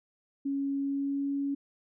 sine tone with pitch glide, 277.2 to 279.8 Hz, C#4 to C#4, 0 to +16 cents, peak -28 dBFS, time 0.45-1.55 s, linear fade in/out 10 ms, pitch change +16 cents, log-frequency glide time 0.79-1.31 s, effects none

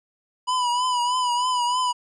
square tone with vibrato, 987.8 Hz, B5, in tune, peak -21 dBFS, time 0.47-1.93 s, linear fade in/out 20 ms, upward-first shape triangle, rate 3.2 Hz, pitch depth 60 cents each way, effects resampled to 22050 Hz

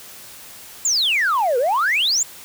sine exponential two-way sweep, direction down then up, 7459 to 466.2 to 7459 Hz, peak -14 dBFS, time 0.85-2.23 s, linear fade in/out 2 ms, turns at 1.58 s, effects tanh soft clip ceiling -13 dBFS + white hiss -40 dBFS RMS until 2.44 s

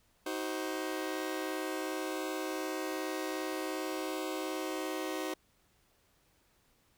sawtooth chord, C diminished, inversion first, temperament just, 314 / 376.7 / 523.3 Hz, Eb4 / Gb4 / C5, +16 / +31 / 0 cents, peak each -34 / -35 / -37 dBFS, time 0.26-5.34 s, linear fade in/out 5 ms, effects pink hiss -70 dBFS RMS until 6.97 s

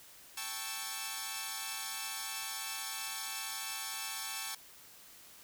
5% pulse chord, A dominant seventh, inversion third, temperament equal, 784 / 880 / 1108.7 / 1318.5 Hz, G5 / A5 / C#6 / E6, 0 / 0 / 0 / 0 cents, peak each -33 / -31 / -31 / -33 dBFS, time 0.37-4.55 s, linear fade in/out 5 ms, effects white hiss -56 dBFS RMS until 5.43 s

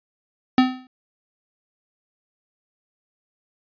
square tone with exponential decay, 256.1 Hz, C4, 37 cents flat, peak -10 dBFS, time 0.58-0.87 s, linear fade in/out 2 ms, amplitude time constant 61 ms, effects resampled to 11025 Hz

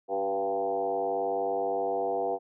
sine tone with frequency modulation, 587.3 Hz, D5, in tune, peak -26 dBFS, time 0.08-2.39 s, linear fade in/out 50 ms, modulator 99.4 Hz, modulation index 2.2, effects none

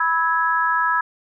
sine chord, E major, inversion second, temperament equal with one note detuned, 987.8 / 1303.4 / 1661.2 Hz, B5 / E6 / G#6, 0 / -20 / 0 cents, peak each -21 dBFS, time 0-1.01 s, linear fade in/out 5 ms, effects none

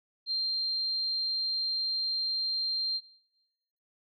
sine tone, 4174 Hz, C8, 5 cents flat, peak -28 dBFS, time 0.26-3.01 s, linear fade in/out 50 ms, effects noise-tail reverb RT60 1.0 s tail -20 dB re dry + AAC 64 kbps

